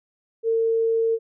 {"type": "tone", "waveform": "sine", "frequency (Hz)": 453.4, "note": "A#4", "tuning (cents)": -48, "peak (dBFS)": -18, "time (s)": [0.43, 1.19], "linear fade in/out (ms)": 50, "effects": []}